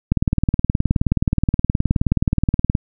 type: click train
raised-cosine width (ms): 5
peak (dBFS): -3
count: 51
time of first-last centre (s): 0.12-2.752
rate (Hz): 19
effects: none